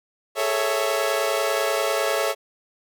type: chord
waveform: sawtooth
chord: A major seventh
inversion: third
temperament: equal with one note detuned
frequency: 415.3 / 445.4 / 554.4 / 659.3 Hz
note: G#4 / A4 / C#5 / E5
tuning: 0 / +21 / 0 / 0 cents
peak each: -25 / -24 / -21 / -22 dBFS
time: 0.35-2.35 s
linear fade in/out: 50 ms
effects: none